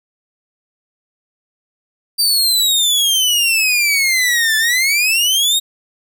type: exponential two-way sweep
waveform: sawtooth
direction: down then up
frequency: 4700 to 1738 to 3800 Hz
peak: -9 dBFS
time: 2.18-5.6 s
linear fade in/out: 20 ms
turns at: 4.57 s
effects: none